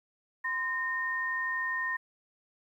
sine tone pair together, 1030.2 / 1838 Hz, C6 / A#6, -27 / -25 cents, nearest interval minor seventh, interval 1002 cents, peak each -36 / -30 dBFS, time 0.44-1.97 s, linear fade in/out 10 ms, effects 11-bit

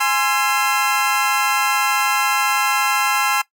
25% pulse chord, Ab augmented, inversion none, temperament equal with one note detuned, 830.6 / 1046.5 / 1347 Hz, Ab5 / C6 / E6, 0 / 0 / +37 cents, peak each -17 dBFS, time 0-3.42 s, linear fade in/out 10 ms, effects noise-tail reverb RT60 0.1 s tail -18 dB re dry

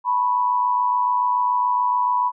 sine tone with amplitude modulation, 986 Hz, B5, 3 cents flat, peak -14 dBFS, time 0.04-2.32 s, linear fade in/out 50 ms, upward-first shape sine, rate 107 Hz, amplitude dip 60%, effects none

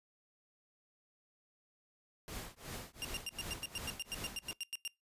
pink noise with tremolo, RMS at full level -43 dBFS, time 2.28-4.53 s, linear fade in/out 0 ms, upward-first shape triangle, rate 2.7 Hz, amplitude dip 100%
sawtooth tone bursts, 2795 Hz, F7, 1 cent sharp, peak -34 dBFS, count 16, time 3.02-4.877 s, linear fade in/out 0 ms, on 27 ms, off 95 ms
pink noise with exponential decay, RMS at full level -49 dBFS, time 3.62-3.87 s, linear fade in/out 2 ms, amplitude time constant 53 ms
effects noise-tail reverb RT60 0.2 s tail -24 dB re dry + resampled to 32000 Hz

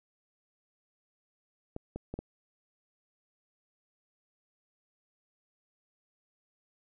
clicks, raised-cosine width 2 ms, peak -24 dBFS, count 4, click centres 1.764 / 1.96 / 2.14 / 2.19 s, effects none

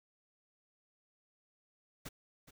pink noise with echo, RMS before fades -45 dBFS, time 2.05-2.09 s, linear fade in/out 10 ms, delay 420 ms, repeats 1, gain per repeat -13 dB, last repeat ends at 2.51 s, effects none

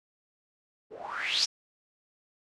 blue noise with low-pass filter sweep, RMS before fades -31 dBFS, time 0.9-1.46 s, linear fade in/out 20 ms, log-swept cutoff 400 to 5700 Hz, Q 6.8, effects low-pass 9000 Hz 12 dB/octave

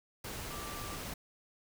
sine tone in noise, 1174.7 Hz, D6, in tune, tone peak -46 dBFS, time 0.5-0.96 s, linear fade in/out 5 ms, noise pink, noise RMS -42 dBFS, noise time 0.24-1.14 s, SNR -7 dB, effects none

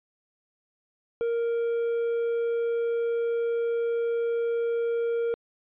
triangle tone, 466.2 Hz, A#4, in tune, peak -22 dBFS, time 1.21-5.34 s, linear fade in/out 0 ms, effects resampled to 8000 Hz

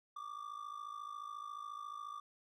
triangle ring-modulated tone, 1174.7 Hz, D6, in tune, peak -39 dBFS, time 0.16-2.2 s, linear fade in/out 5 ms, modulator 27.1 Hz, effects none

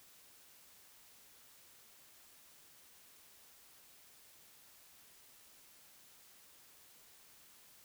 silence, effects white hiss -62 dBFS RMS until 7.84 s

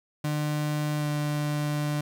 35% pulse tone with pitch glide, 150 to 148.28 Hz, D3 to D3, +37 to +17 cents, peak -24 dBFS, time 0.24-2.01 s, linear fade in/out 5 ms, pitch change -20 cents, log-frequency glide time 0.96-1.06 s, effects 10-bit

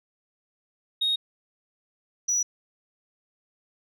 sine tone pair in turn, 3738 / 5872 Hz, A#7 / F#8, +4 / -14 cents, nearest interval minor sixth, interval 782 cents, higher second, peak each -20 dBFS, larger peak neither, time 1.01-1.16 / 2.28-2.43 s, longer neither, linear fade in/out 10 ms, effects tanh soft clip ceiling -19 dBFS

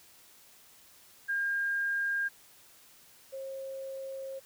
sine tone pair in turn, 1610 / 537.3 Hz, G6 / C5, +46 / +46 cents, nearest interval octave + perfect fifth, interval 1900 cents, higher first, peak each -28 / -37 dBFS, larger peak first, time 1.28-2.29 / 3.32-4.4 s, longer second, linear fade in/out 20 ms, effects white hiss -58 dBFS RMS until 4.45 s

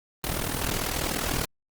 pink noise with amplitude modulation, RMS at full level -25 dBFS, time 0.24-1.45 s, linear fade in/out 0 ms, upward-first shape sine, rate 40.2 Hz, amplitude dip 75%, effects Opus 24 kbps

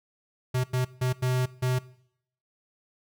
square tone bursts at uneven times, 127.2 Hz, C3, 48 cents flat, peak -24 dBFS, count 5, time 0.54-0.64 / 0.73-0.85 / 1.01-1.13 / 1.22-1.46 / 1.62-1.79 s, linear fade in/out 10 ms, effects noise-tail reverb RT60 0.7 s tail -20 dB re dry

